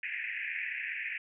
pink band-pass noise, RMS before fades -37 dBFS, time 0.03-1.18 s, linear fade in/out 2 ms, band 1700 to 2600 Hz, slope 96 dB/octave, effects none

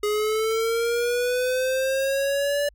square linear sweep, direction up, 415.3 to 581 Hz, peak -22 dBFS, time 0.03-2.69 s, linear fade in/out 5 ms, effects added 50 Hz sine -52 dBFS peak until 2.74 s

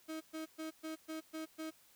35% pulse tone bursts, 316.9 Hz, D#4, 32 cents sharp, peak -39 dBFS, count 7, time 0.08-1.71 s, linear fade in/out 20 ms, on 130 ms, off 120 ms, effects white hiss -66 dBFS RMS until 1.95 s

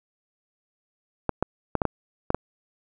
clicks, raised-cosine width 1 ms, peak -8 dBFS, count 7, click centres 1.293 / 1.426 / 1.753 / 1.818 / 1.853 / 2.304 / 2.346 s, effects none

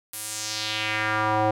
square tone with band-pass filter sweep, 107.9 Hz, A2, 33 cents flat, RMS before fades -26 dBFS, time 0.13-1.51 s, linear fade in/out 5 ms, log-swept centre 12000 to 660 Hz, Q 2, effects none

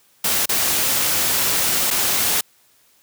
white noise with dropouts, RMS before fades -19 dBFS, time 0.24-2.41 s, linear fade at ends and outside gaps 5 ms, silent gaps 0.458-0.491 / 1.905-1.909 s, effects white hiss -57 dBFS RMS until 3.02 s + high-pass 60 Hz 12 dB/octave

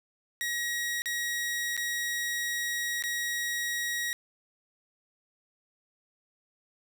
sawtooth tone with dropouts, 1900 Hz, A#6, 33 cents sharp, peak -26 dBFS, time 0.41-4.13 s, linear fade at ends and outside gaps 0 ms, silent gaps 1.02-1.058 / 1.767-1.776 / 3.024-3.038 s, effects none

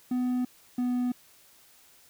triangle tone pair in turn, 249.9 / 247.3 Hz, B3 / B3, +21 / +3 cents, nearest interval unison, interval 18 cents, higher first, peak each -23 dBFS, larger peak neither, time 0.11-0.45 / 0.78-1.12 s, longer neither, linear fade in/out 5 ms, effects white hiss -58 dBFS RMS until 2.09 s

